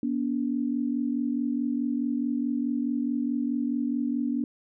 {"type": "tone pair together", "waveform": "sine", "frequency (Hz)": [241.5, 286.2], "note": ["B3", "D4"], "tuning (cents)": [-39, -45], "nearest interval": "minor third", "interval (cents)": 294, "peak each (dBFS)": [-27, -28], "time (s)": [0.03, 4.44], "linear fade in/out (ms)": 2, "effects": []}